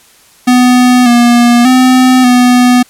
square tone with pitch steps, 249 / 239.2 / 255.6 / 247.4 Hz, B3 / A#3 / C4 / B3, +14 / +45 / -40 / +3 cents, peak -4 dBFS, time 0.47-2.83 s, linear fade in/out 10 ms, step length 590 ms, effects white hiss -43 dBFS RMS until 2.89 s + low-pass 12000 Hz 12 dB/octave

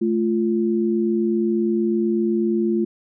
sine tone pair together, 218.2 / 346.4 Hz, A3 / F4, -14 / -14 cents, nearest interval minor sixth, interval 800 cents, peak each -20 dBFS, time 0.01-2.85 s, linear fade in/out 10 ms, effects none

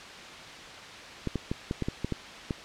clicks, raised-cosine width 3 ms, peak -16 dBFS, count 9, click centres 1.273 / 1.357 / 1.515 / 1.711 / 1.823 / 1.885 / 2.046 / 2.123 / 2.508 s, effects white hiss -43 dBFS RMS until 2.64 s + low-pass 4000 Hz 12 dB/octave

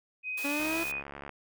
sine tone with pitch glide, 2511 to 2491 Hz, D#7 to D#7, +15 to +1 cents, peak -32 dBFS, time 0.23-1.03 s, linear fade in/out 50 ms, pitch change -14 cents, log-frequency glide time 0.68-0.8 s
white high-pass noise, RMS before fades -42 dBFS, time 0.37-0.92 s, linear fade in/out 10 ms, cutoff 290 Hz, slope 48 dB/octave
sawtooth linear sweep, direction up, 279.8 to 336.6 Hz, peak -27 dBFS, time 0.44-0.84 s, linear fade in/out 10 ms
click train, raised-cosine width 0.5 ms, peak -26 dBFS, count 50, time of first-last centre 0.6-1.293 s, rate 70.7 Hz
effects none

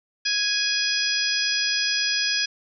harmonic tone, 830.6 Hz, G#5, in tune, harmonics 2 / 3 / 4 / 5 / 6 / 7, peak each -28 / -29 / -29 / -35 / -24 / -32 dBFS, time 0.25-2.46 s, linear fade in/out 10 ms, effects none

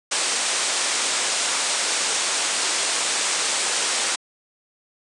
white low-pass noise, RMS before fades -23 dBFS, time 0.11-4.16 s, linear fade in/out 10 ms, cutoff 9300 Hz, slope 96 dB/octave, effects high-pass 400 Hz 12 dB/octave

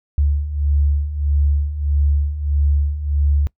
sine beating tone pair, 71.1 / 72.7 Hz, C#2 / D2, +45 / -17 cents, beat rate 1.6 Hz, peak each -21 / -16 dBFS, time 0.18-3.47 s, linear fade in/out 0 ms, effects noise-tail reverb RT60 0.1 s tail -23 dB re dry

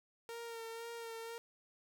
sawtooth tone with vibrato, 460.4 Hz, A#4, 22 cents flat, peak -40 dBFS, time 0.29-1.38 s, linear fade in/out 0 ms, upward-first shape sine, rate 2 Hz, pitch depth 26 cents each way, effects none

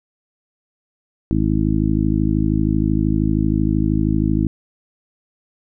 harmonic tone, 52.9 Hz, G#1, 33 cents sharp, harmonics 1 / 2 / 3 / 4 / 5 / 6, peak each -22 / -22 / -22 / -22 / -22 / -22 dBFS, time 1.31-4.47 s, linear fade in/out 0 ms, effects none

